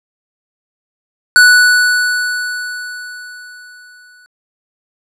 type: tone with exponential decay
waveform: square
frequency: 1480 Hz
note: F#6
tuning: in tune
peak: -3 dBFS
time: 1.36-4.26 s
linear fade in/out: 0 ms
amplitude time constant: 630 ms
effects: low-pass 11000 Hz 12 dB/octave